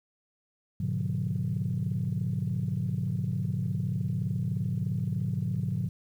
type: chord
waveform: sine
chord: G# half-diminished seventh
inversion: none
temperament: equal with one note detuned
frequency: 103.83 / 123.47 / 146.83 / 180.77 Hz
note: G#2 / B2 / D3 / F#3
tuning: 0 / 0 / 0 / -40 cents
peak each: -32 dBFS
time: 0.8-5.89 s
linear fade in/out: 5 ms
effects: tanh soft clip ceiling -20 dBFS + 10-bit